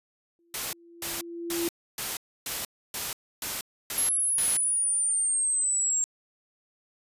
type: tone with exponential growth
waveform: sine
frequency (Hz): 340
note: F4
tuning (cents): -46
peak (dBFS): -25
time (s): 0.39-1.68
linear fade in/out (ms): 1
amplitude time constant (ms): 280
type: noise bursts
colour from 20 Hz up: white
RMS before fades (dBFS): -32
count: 9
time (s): 0.54-4.57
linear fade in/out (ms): 2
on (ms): 190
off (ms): 290
type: exponential sweep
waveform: sine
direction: down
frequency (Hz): 11250 to 7459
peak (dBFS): -23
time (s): 3.98-6.04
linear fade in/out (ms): 0
effects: resampled to 32000 Hz